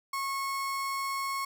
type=tone; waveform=35% pulse; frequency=1094 Hz; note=C#6; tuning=23 cents flat; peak=-29 dBFS; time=0.13-1.45 s; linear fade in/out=5 ms; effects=none